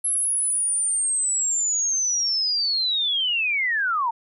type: linear sweep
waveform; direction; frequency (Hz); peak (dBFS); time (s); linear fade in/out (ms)
sine; down; 11090 to 880; -20; 0.04-4.11; 10
effects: none